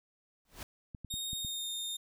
pink noise with exponential growth, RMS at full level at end -39 dBFS, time 0.45-0.63 s, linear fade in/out 2 ms, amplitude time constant 39 ms
clicks, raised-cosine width 5 ms, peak -31 dBFS, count 5, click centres 0.948 / 1.047 / 1.14 / 1.332 / 1.448 s
sawtooth tone with pitch glide, 3711 to 3658 Hz, A#7 to A#7, -9 to -33 cents, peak -33 dBFS, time 1.1-1.97 s, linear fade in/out 10 ms, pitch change -24 cents, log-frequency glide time 1.36-1.69 s
effects none

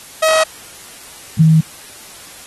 sawtooth / sine tone pair in turn, 636 / 159 Hz, D#5 / D#3, +38 / +38 cents, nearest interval 2 octaves, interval 2400 cents, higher first, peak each -6 dBFS, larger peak neither, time 0.22-0.44 / 1.39-1.61 s, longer neither, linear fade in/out 10 ms, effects white hiss -37 dBFS RMS until 2.46 s + AAC 32 kbps

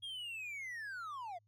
triangle linear sweep, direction down, 3300 to 653 Hz, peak -40 dBFS, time 0.02-1.39 s, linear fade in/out 20 ms, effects added 105 Hz sine -70 dBFS peak until 1.47 s

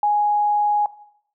sine tone, 831 Hz, G#5, 1 cent sharp, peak -15 dBFS, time 0.03-0.86 s, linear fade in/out 2 ms, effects noise-tail reverb RT60 0.7 s tail -18 dB re dry

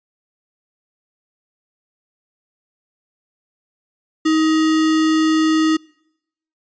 sine tone with sample-and-hold, 315.9 Hz, D#4, 26 cents sharp, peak -12 dBFS, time 4.25-5.77 s, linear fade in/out 10 ms, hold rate 1575 Hz, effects noise-tail reverb RT60 0.8 s tail -26 dB re dry + resampled to 16000 Hz

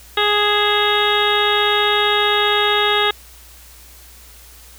harmonic tone with a mistuned harmonic, 415.3 Hz, G#4, in tune, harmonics 1 / 2 / 3 / 4 / 5 / 6 / 7 / 8 / 9, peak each -20 / -22 / -21 / -22 / -24 / -29 / -27 / -23 / -21 dBFS, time 0.17-3.11 s, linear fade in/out 5 ms, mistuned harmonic 6, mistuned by +82 cents, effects added 60 Hz sine -44 dBFS peak until 4.78 s + white hiss -44 dBFS RMS until 4.78 s

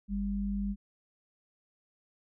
sine tone pair together, 50.07 / 200 Hz, G1 / G3, +37 / +35 cents, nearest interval 2 octaves, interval 2398 cents, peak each -35 / -31 dBFS, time 0.08-0.76 s, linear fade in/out 50 ms, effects none

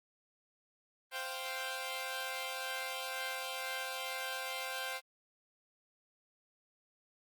10% pulse chord, C suspended fourth, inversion none, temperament equal, 523.3 / 698.5 / 784 Hz, C5 / F5 / G5, 0 / 0 / 0 cents, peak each -33 / -36 / -34 dBFS, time 1.11-5.01 s, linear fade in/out 50 ms, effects Opus 24 kbps

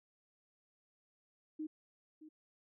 sine tone with echo, 310 Hz, D#4, 6 cents flat, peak -38 dBFS, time 1.59-1.67 s, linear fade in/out 10 ms, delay 620 ms, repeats 1, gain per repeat -14 dB, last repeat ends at 2.29 s, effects none

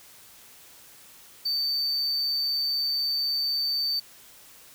triangle tone, 4572 Hz, D8, 47 cents flat, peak -23 dBFS, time 1.45-4 s, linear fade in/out 10 ms, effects white hiss -51 dBFS RMS until 4.74 s

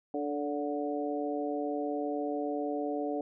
harmonic tone with a mistuned harmonic, 146.3 Hz, D3, 6 cents flat, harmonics 2 / 3 / 4 / 5, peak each -34 / -36 / -37 / -38 dBFS, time 0.14-3.21 s, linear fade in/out 2 ms, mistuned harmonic 4, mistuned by -22 cents, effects none

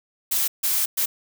blue noise bursts at uneven times, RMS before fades -22 dBFS, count 3, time 0.31-0.48 / 0.63-0.86 / 0.97-1.06 s, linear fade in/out 10 ms, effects none

